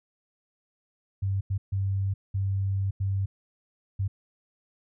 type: tone bursts at uneven times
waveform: sine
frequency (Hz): 97.5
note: G2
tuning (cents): -9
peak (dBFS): -24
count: 6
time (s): 1.22-1.41 / 1.5-1.58 / 1.72-2.14 / 2.34-2.91 / 3-3.26 / 3.99-4.08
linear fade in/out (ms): 10
effects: none